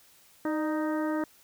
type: harmonic tone with a mistuned harmonic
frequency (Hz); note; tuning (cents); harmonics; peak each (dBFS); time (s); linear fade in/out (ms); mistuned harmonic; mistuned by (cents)
311.1; D#4; 0; 1 / 2 / 3 / 4 / 5 / 6; -28 / -34 / -38 / -40 / -42 / -44; 0.45-1.24; 2; 2; -45
effects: white hiss -59 dBFS RMS until 1.43 s